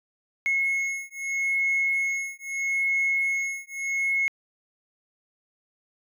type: beating tone pair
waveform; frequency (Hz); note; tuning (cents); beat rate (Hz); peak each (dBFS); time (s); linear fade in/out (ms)
triangle; 2175 / 2175.78; C#7 / C#7; -33 / -33; 0.78; -24; 0.46-4.28; 0
effects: tanh soft clip ceiling -17 dBFS